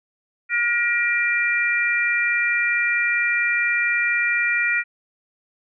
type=harmonic tone; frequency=475.6 Hz; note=A#4; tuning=35 cents sharp; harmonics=3 / 4 / 5; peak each=-24 / -21 / -22 dBFS; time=0.49-4.84 s; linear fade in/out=50 ms; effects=none